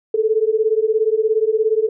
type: beating tone pair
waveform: sine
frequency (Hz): 429.9 / 446.9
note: A4 / A4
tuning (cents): -40 / +27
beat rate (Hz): 17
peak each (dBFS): -17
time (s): 0.14-1.89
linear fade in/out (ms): 5
effects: none